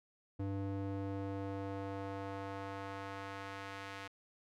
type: tone with band-pass filter sweep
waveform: square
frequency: 98.2 Hz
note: G2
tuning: 4 cents sharp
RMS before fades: -42 dBFS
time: 0.39-4.08 s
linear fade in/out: 10 ms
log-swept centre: 250 to 2000 Hz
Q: 0.82
effects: none